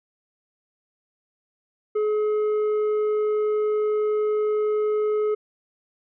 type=tone with tanh clipping; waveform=triangle; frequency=424.6 Hz; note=G#4; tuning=38 cents sharp; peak=-21 dBFS; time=1.95-5.35 s; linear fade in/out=10 ms; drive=10 dB; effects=none